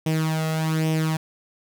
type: tone with flanger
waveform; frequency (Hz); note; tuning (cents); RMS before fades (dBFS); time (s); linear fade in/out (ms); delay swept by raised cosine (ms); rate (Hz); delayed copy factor
sawtooth; 158.5; D#3; +32; -23; 0.06-1.17; 5; 0.34 to 1.54; 1.2; +0.65
effects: none